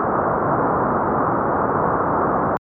white low-pass noise, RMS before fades -19 dBFS, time 0-2.57 s, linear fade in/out 0 ms, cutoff 1300 Hz, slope 48 dB/octave, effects high-pass 100 Hz 12 dB/octave

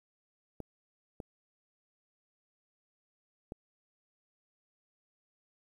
clicks, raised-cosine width 2 ms, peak -27 dBFS, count 3, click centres 0.603 / 1.202 / 3.521 s, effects 10-bit

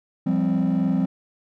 triangle chord, F suspended second, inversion none, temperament equal with one note detuned, 174.61 / 197.82 / 261.6 Hz, F3 / G3 / C4, 0 / +16 / 0 cents, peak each -20 dBFS, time 0.26-1.06 s, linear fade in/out 10 ms, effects tanh soft clip ceiling -13 dBFS

